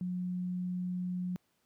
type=tone; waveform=sine; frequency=180.5 Hz; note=F#3; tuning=43 cents flat; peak=-32 dBFS; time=0.01-1.36 s; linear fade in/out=0 ms; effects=pink hiss -75 dBFS RMS until 1.65 s + high-pass 100 Hz 12 dB/octave